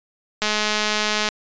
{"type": "click train", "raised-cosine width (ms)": 0.2, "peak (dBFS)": -4, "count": 185, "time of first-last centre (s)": [0.42, 1.288], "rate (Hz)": 212, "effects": ["resampled to 16000 Hz"]}